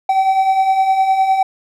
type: beating tone pair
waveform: triangle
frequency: 759 / 768.8 Hz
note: F#5 / G5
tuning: +44 / -34 cents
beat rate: 9.8 Hz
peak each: -18 / -10 dBFS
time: 0.09-1.43 s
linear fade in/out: 5 ms
effects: none